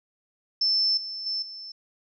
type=tone with level steps; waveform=sine; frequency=5300 Hz; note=E8; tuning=9 cents sharp; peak=-20 / -32 / -26 / -37 dBFS; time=0.61-1.72 s; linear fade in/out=5 ms; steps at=0.97 / 1.26 / 1.42 s; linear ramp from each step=5 ms; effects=none